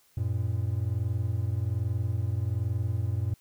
triangle tone pair together, 92.5 / 113.72 Hz, F#2 / A#2, 0 / -42 cents, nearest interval major third, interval 358 cents, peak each -27 dBFS, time 0.17-3.34 s, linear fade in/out 5 ms, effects white hiss -64 dBFS RMS until 3.4 s

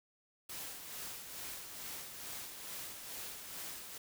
white noise with tremolo, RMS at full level -44 dBFS, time 0.49-3.98 s, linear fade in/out 5 ms, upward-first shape sine, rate 2.3 Hz, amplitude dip 45%, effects none

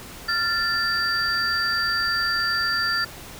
sine tone cluster, 1384 / 1764 / 4665 Hz, F6 / A6 / D8, -16 / +4 / -12 cents, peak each -25 dBFS, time 0.28-3.05 s, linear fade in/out 10 ms, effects pink hiss -40 dBFS RMS until 3.39 s

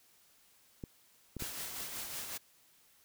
clicks, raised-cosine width 3 ms, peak -28 dBFS, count 3, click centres 0.838 / 1.367 / 1.423 s
white noise with tremolo, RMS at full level -40 dBFS, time 1.39-2.38 s, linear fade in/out 10 ms, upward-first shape triangle, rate 5.4 Hz, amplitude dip 45%
effects white hiss -66 dBFS RMS until 3.04 s

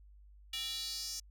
square tone with high-pass filter sweep, 261.6 Hz, C4, in tune, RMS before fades -40 dBFS, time 0.53-1.2 s, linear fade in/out 5 ms, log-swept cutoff 3100 to 5800 Hz, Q 4.1, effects added 50 Hz sine -55 dBFS peak until 1.3 s

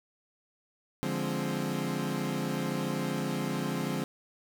30% pulse chord, D half-diminished seventh, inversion none, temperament equal, 146.83 / 174.61 / 207.7 / 261.6 Hz, D3 / F3 / Ab3 / C4, 0 / 0 / 0 / 0 cents, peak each -33 dBFS, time 1.03-4.04 s, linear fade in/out 0 ms, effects none

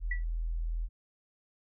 sine tone, 41.2 Hz, E1, in tune, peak -30 dBFS, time 0-0.89 s, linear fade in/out 50 ms
sine tone with exponential decay, 1954 Hz, B6, 19 cents flat, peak -29 dBFS, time 0.11-0.24 s, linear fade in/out 5 ms, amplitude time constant 27 ms
effects none

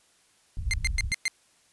pink low-pass noise, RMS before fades -30 dBFS, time 0.57-1.12 s, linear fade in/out 2 ms, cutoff 100 Hz, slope 24 dB/octave
sawtooth tone bursts, 2093 Hz, C7, in tune, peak -20 dBFS, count 5, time 0.71-1.28 s, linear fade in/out 0 ms, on 26 ms, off 110 ms
effects white hiss -63 dBFS RMS until 1.72 s + resampled to 24000 Hz

